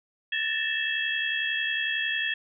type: tone cluster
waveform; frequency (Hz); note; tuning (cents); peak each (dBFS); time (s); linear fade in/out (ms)
sine; 1745 / 1816 / 2645 / 3284; A6 / A#6 / E7 / G#7; -15 / -46 / +5 / -20; -31; 0.32-2.34; 5
effects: none